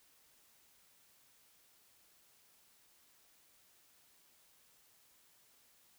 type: silence
effects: white hiss -68 dBFS RMS until 5.98 s